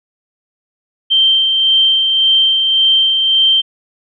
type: tone with tremolo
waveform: sine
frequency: 3136 Hz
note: G7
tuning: in tune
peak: -7 dBFS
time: 1.1-3.62 s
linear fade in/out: 20 ms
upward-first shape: sine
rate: 1.8 Hz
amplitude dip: 35%
effects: none